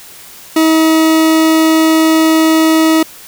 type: tone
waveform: 40% pulse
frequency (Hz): 319.4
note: D#4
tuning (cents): +45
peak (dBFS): -6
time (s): 0.56-3.03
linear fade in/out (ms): 5
effects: white hiss -35 dBFS RMS until 3.27 s